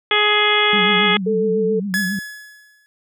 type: harmonic tone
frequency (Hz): 419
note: G#4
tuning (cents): +15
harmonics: 1 / 2 / 3 / 4 / 5 / 6 / 7 / 8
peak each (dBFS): -21 / -24 / -21 / -23 / -19 / -24 / -25 / -19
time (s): 0.11-1.17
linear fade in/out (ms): 2
type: tone with vibrato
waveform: sine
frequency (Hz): 193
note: G3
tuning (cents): -27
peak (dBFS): -21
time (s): 0.73-2.19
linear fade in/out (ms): 2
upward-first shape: triangle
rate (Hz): 7.3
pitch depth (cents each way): 140
type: tone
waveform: sine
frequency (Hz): 440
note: A4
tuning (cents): 0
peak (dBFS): -16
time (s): 1.26-1.8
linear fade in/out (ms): 10
type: tone with exponential decay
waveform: 45% pulse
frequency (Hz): 1697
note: G#6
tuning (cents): +37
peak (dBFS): -16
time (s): 1.94-2.86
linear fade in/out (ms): 0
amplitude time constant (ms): 200
effects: none